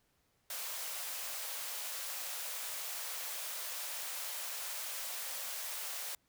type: high-pass noise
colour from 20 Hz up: white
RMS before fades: -41 dBFS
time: 0.5-6.15 s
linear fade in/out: 2 ms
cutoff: 490 Hz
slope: 48 dB/octave
effects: pink hiss -75 dBFS RMS until 6.28 s